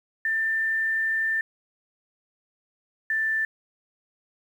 sine tone pair in turn, 1786 / 1769.6 Hz, A6 / A6, +25 / +9 cents, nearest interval unison, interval 16 cents, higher first, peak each -22 dBFS, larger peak neither, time 0.25-1.41 / 3.1-3.45 s, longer first, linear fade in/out 2 ms, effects 9-bit

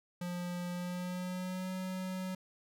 square tone with pitch glide, 176.8 to 186.02 Hz, F3 to F#3, +22 to +10 cents, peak -37 dBFS, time 0.21-2.35 s, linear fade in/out 5 ms, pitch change +88 cents, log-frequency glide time 0.71-1.71 s, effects none

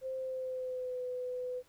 sine tone with pitch glide, 523.3 to 500.8 Hz, C5 to B4, 0 to +24 cents, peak -35 dBFS, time 0.01-1.63 s, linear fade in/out 50 ms, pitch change -76 cents, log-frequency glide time 0.16-1.02 s, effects pink hiss -67 dBFS RMS until 1.68 s

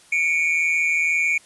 triangle tone pair together, 2237 / 2399 Hz, C#7 / D7, +15 / +36 cents, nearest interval minor second, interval 121 cents, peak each -19 dBFS, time 0.12-1.38 s, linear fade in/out 5 ms, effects white hiss -51 dBFS RMS until 1.45 s + resampled to 24000 Hz

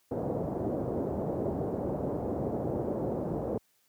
white low-pass noise, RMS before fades -32 dBFS, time 0.11-3.58 s, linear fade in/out 5 ms, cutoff 590 Hz, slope 24 dB/octave, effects white hiss -70 dBFS RMS until 3.88 s + high-pass 80 Hz 12 dB/octave

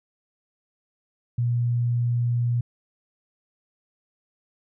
sine tone, 120 Hz, B2, 49 cents flat, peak -20 dBFS, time 1.38-2.61 s, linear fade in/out 5 ms, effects none

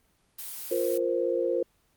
blue noise, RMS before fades -38 dBFS, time 0.38-0.98 s, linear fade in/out 10 ms
sine chord, F suspended fourth, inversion none, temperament equal, 349.2 / 466.2 / 523.3 Hz, F4 / Bb4 / C5, 0 / 0 / 0 cents, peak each -29 / -29 / -28 dBFS, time 0.71-1.63 s, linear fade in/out 5 ms
effects pink hiss -68 dBFS RMS until 1.96 s + Opus 24 kbps

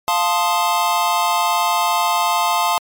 square chord, F dominant seventh, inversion none, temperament equal, 698.5 / 880 / 1046.5 / 1244.5 Hz, F5 / A5 / C6 / Eb6, 0 / 0 / 0 / 0 cents, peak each -22 / -20 / -21 / -24 dBFS, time 0.08-2.78 s, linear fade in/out 0 ms, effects MP3 96 kbps

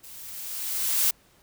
blue noise with level ramp, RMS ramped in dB -45 to -21 dBFS, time 0.03-1.11 s, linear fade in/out 10 ms, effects pink hiss -60 dBFS RMS until 1.42 s

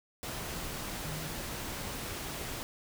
sine tone in noise, 155.56 Hz, D#3, in tune, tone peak -38 dBFS, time 1.05-1.28 s, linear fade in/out 0 ms, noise pink, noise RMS -39 dBFS, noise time 0.23-2.63 s, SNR -2 dB, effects none

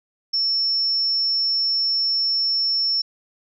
sine tone, 5400 Hz, E8, 41 cents sharp, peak -18 dBFS, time 0.33-3.02 s, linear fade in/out 10 ms, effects none

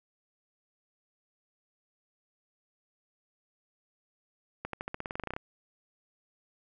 accelerating click train, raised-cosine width 0.5 ms, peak -20 dBFS, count 15, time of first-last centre 4.65-5.365 s, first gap 83 ms, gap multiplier 0.92, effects none

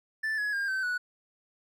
triangle tone with pitch steps, 1760 / 1683.4 / 1610.2 / 1540.2 / 1473.2 Hz, A6 / G#6 / G6 / G6 / F#6, 0 / +23 / +46 / -31 / -8 cents, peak -26 dBFS, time 0.23-0.98 s, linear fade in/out 10 ms, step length 150 ms, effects none

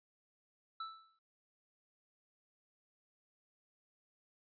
square tone with exponential decay, 1318.5 Hz, E6, in tune, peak -39 dBFS, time 0.8-1.19 s, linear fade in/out 5 ms, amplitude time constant 84 ms, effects resampled to 11025 Hz

